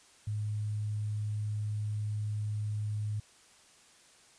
sine tone with sample-and-hold, 105.5 Hz, G#2, 28 cents sharp, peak -31 dBFS, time 0.27-3.2 s, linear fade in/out 5 ms, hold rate 8820 Hz, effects white hiss -60 dBFS RMS until 4.38 s + resampled to 22050 Hz

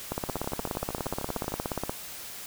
two click trains, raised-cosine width 1 ms, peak -21 / -15 dBFS, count 17 / 31, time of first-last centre 0.29-1.521 / 0.12-1.895 s, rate 13 / 16.9 Hz, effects white hiss -41 dBFS RMS until 2.46 s

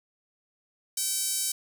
5% pulse tone with high-pass filter, 770 Hz, G5, 31 cents flat, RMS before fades -29 dBFS, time 0.97-1.52 s, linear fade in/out 5 ms, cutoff 6800 Hz, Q 0.55, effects none

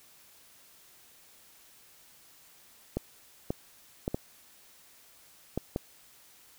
clicks, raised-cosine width 2 ms, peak -16 dBFS, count 6, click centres 2.97 / 3.505 / 4.079 / 4.145 / 5.576 / 5.761 s, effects white hiss -58 dBFS RMS until 6.58 s

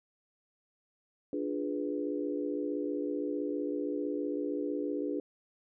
sine chord, D diminished seventh, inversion none, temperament equal, 293.7 / 349.2 / 415.3 / 493.9 Hz, D4 / F4 / Ab4 / Cb5, 0 / 0 / 0 / 0 cents, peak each -34 / -39 / -37 / -39 dBFS, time 1.33-5.2 s, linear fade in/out 2 ms, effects none

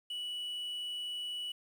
triangle tone with quantisation, 2948 Hz, F#7, 7 cents flat, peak -35 dBFS, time 0.1-1.52 s, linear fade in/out 5 ms, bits 10, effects none

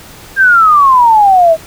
sine exponential sweep, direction down, 1619 to 630 Hz, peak -3 dBFS, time 0.36-1.57 s, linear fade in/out 50 ms, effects pink hiss -34 dBFS RMS until 1.66 s

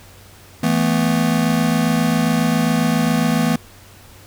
square chord, E suspended fourth, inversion none, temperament just, 164.81 / 219.8 / 247.2 Hz, E3 / A3 / B3, 0 / -2 / +2 cents, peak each -20 dBFS, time 0.63-3.56 s, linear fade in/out 5 ms, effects added 95 Hz sine -46 dBFS peak until 4.26 s + pink hiss -45 dBFS RMS until 4.26 s

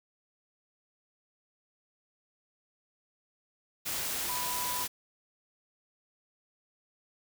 sine tone in noise, 987.8 Hz, B5, in tune, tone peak -36 dBFS, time 4.28-4.85 s, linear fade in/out 20 ms, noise white, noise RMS -34 dBFS, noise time 3.85-4.88 s, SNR -5 dB, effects none

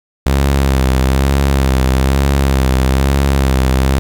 sawtooth tone with vibrato, 67 Hz, C2, 42 cents sharp, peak -6 dBFS, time 0.26-3.99 s, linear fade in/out 0 ms, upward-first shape sine, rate 1.1 Hz, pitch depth 55 cents each way, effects 7-bit

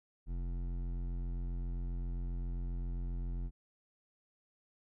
triangle tone with hard clipping, 43.76 Hz, F1, 4 cents sharp, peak -37 dBFS, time 0.26-3.51 s, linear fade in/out 50 ms, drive 16 dB, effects none

